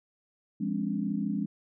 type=tone cluster; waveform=sine; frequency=172.8 / 205.6 / 261.3 / 286.8 Hz; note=F3 / G#3 / C4 / D4; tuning=-18 / -17 / -2 / -41 cents; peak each=-35 / -30 / -36 / -35 dBFS; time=0.6-1.46 s; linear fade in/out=10 ms; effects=none